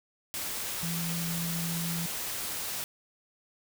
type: tone in noise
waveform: sine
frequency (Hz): 168.4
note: E3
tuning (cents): +37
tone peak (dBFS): -32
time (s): 0.83-2.06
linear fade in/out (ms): 0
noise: white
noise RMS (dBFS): -35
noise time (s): 0.34-2.84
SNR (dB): 0
effects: none